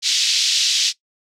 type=band-pass noise; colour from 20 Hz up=pink; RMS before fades=-18 dBFS; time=0.02-0.93 s; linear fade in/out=50 ms; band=3300 to 5900 Hz; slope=24 dB/octave; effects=noise-tail reverb RT60 0.1 s tail -18 dB re dry